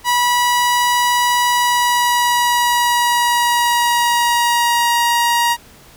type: tone with pitch glide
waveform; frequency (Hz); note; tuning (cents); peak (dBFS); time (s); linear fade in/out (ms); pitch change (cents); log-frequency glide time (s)
sawtooth; 974 to 946.3; B5 to A#5; -24 to +26; -9; 0.04-5.57; 50; -50; 1.51-4.96
effects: pink hiss -44 dBFS RMS until 5.96 s